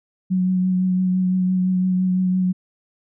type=tone with vibrato; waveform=sine; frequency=184.4 Hz; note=F#3; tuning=6 cents flat; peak=-16 dBFS; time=0.3-2.53 s; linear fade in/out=20 ms; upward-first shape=triangle; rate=5.9 Hz; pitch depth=21 cents each way; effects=none